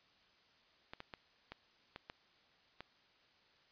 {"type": "clicks", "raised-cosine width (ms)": 0.3, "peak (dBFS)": -30, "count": 7, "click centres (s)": [0.935, 1.004, 1.138, 1.52, 1.961, 2.099, 2.806], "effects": ["white hiss -69 dBFS RMS until 3.71 s", "resampled to 11025 Hz"]}